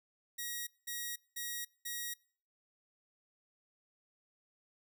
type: tone bursts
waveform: 5% pulse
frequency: 1900 Hz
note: A#6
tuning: 33 cents sharp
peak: -28 dBFS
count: 4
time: 0.38-2.14 s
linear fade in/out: 10 ms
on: 290 ms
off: 200 ms
effects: noise-tail reverb RT60 0.5 s tail -24 dB re dry